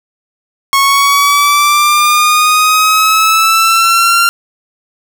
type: linear sweep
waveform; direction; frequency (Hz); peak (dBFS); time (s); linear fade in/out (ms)
sawtooth; up; 1095 to 1384; -3; 0.73-4.29; 0
effects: none